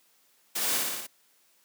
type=noise with echo; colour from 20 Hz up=white; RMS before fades=-30 dBFS; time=0.55-0.78 s; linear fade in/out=10 ms; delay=58 ms; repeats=5; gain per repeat=-2 dB; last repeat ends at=1.07 s; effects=white hiss -65 dBFS RMS until 1.64 s + high-pass 200 Hz 12 dB/octave